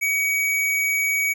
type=tone; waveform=square; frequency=2261 Hz; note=C#7; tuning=34 cents sharp; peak=-20 dBFS; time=0.01-1.34 s; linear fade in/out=20 ms; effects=none